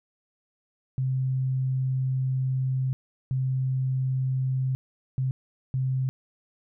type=tone bursts at uneven times; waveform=sine; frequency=130.81 Hz; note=C3; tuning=in tune; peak=-23 dBFS; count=4; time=0.98-2.93 / 3.31-4.75 / 5.18-5.31 / 5.74-6.09 s; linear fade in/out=0 ms; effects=none